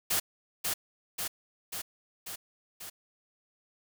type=noise with echo; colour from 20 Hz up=white; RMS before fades=-28 dBFS; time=0.1-0.2 s; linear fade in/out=10 ms; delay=540 ms; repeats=5; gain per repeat=-3 dB; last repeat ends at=2.9 s; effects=none